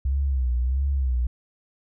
sine tone with vibrato, 65 Hz, C2, 11 cents flat, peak -20 dBFS, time 0.05-1.27 s, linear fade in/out 5 ms, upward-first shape sine, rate 1.5 Hz, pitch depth 120 cents each way, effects none

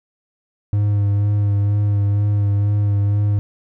triangle tone with vibrato, 102.2 Hz, G#2, 27 cents flat, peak -12 dBFS, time 0.73-3.39 s, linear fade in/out 0 ms, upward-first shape sine, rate 2.1 Hz, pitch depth 21 cents each way, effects none

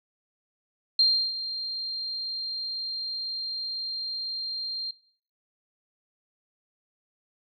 sine tone with ADSR envelope, 4186 Hz, C8, in tune, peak -16 dBFS, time 0.99-4.91 s, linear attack 4 ms, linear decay 330 ms, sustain -13 dB, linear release 4 ms, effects noise-tail reverb RT60 0.5 s tail -19 dB re dry

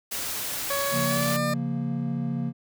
white noise, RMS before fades -31 dBFS, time 0.11-1.37 s, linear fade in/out 10 ms
20% pulse tone with pitch glide, 560 to 600.2 Hz, C#5 to D5, +18 to +38 cents, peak -21 dBFS, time 0.7-1.54 s, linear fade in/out 5 ms, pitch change +120 cents, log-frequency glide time 1.04-1.41 s
triangle chord, Bb minor, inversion first, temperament equal with one note detuned, 138.59 / 173.51 / 233.1 Hz, Db3 / F3 / Bb3, 0 / -11 / 0 cents, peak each -28 / -30 / -27 dBFS, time 0.91-2.53 s, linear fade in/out 50 ms
effects none

